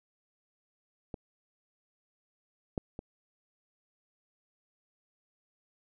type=clicks; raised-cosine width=2 ms; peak=-25 / -18 / -26 dBFS; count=3; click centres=1.142 / 2.778 / 2.991 s; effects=none